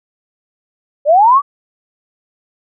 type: linear sweep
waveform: sine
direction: up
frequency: 554.4 to 1174.7 Hz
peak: -5 dBFS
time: 1.05-1.42 s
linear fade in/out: 50 ms
effects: none